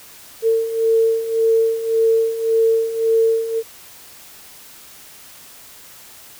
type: beating tone pair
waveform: sine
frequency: 450 / 451.8 Hz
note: A4 / A4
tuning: +39 / +46 cents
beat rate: 1.8 Hz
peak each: -20 / -15 dBFS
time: 0.42-3.63 s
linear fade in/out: 50 ms
effects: white hiss -42 dBFS RMS until 6.39 s

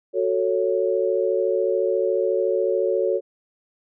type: chord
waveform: sine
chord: F# minor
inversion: none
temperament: just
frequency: 370 / 444 / 555 Hz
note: F#4 / A4 / C#5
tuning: 0 / +16 / +2 cents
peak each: -23 dBFS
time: 0.13-3.21 s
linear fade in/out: 50 ms
effects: none

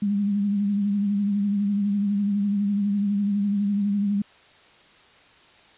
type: tone with vibrato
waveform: sine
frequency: 202.5 Hz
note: G#3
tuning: 43 cents flat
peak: -20 dBFS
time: 0.02-4.22 s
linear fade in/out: 5 ms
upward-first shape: sine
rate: 12 Hz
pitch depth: 41 cents each way
effects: white hiss -53 dBFS RMS until 5.77 s + resampled to 8000 Hz

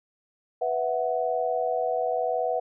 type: chord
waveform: sine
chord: B suspended fourth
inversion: none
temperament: equal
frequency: 493.9 / 659.3 / 740 Hz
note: B4 / E5 / F#5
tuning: 0 / 0 / 0 cents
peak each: -28 dBFS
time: 0.61-2.6 s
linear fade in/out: 10 ms
effects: none

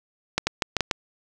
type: clicks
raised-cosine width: 0.2 ms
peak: -4 dBFS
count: 6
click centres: 0.38 / 0.47 / 0.622 / 0.767 / 0.807 / 0.912 s
effects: none

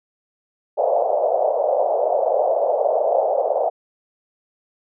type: band-pass noise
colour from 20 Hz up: white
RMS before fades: -19 dBFS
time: 0.77-3.7 s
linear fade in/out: 20 ms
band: 510 to 710 Hz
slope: 48 dB/octave
effects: none

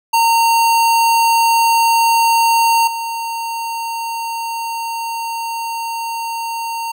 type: tone with level steps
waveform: square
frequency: 919 Hz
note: A#5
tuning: 25 cents flat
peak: -11 / -21 dBFS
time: 0.13-6.92 s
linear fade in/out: 10 ms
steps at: 2.87 s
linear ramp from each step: 5 ms
effects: none

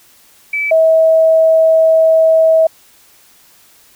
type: tone pair in turn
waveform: sine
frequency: 2306 / 644.7 Hz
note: D7 / E5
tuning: -32 / -39 cents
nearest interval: octave + minor seventh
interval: 2207 cents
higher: first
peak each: -14 / -6 dBFS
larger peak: second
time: 0.53-0.71 / 0.71-2.67 s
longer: second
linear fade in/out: 5 ms
effects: white hiss -47 dBFS RMS until 3.95 s

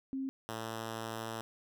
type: tone pair in turn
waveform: sine / 5% pulse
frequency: 267.3 / 112.39 Hz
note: C4 / A2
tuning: +37 / +37 cents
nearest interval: octave + minor third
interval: 1500 cents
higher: first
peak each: -34 / -27 dBFS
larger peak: second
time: 0.13-0.29 / 0.49-1.41 s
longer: second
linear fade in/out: 0 ms
effects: none

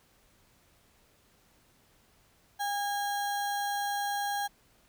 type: tone with sample-and-hold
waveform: sine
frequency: 810 Hz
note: G#5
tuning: 43 cents flat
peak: -29 dBFS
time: 2.59-4.48 s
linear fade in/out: 20 ms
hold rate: 2450 Hz
effects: pink hiss -65 dBFS RMS until 4.88 s

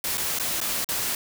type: noise with dropouts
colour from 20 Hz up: white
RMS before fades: -27 dBFS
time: 0.04-1.15 s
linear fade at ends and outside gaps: 2 ms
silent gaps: 0.173-0.179 / 0.388-0.397 / 0.604-0.613 / 0.845-0.888 s
effects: none

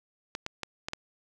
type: clicks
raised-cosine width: 0.2 ms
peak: -16 dBFS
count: 5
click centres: 0.351 / 0.464 / 0.633 / 0.885 / 0.934 s
effects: none

